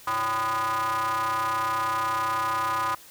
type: ring-modulated tone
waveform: square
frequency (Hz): 113.6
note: A#2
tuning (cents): -44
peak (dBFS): -22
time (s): 0.07-2.95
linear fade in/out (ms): 5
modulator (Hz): 1120
effects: white hiss -49 dBFS RMS until 3.1 s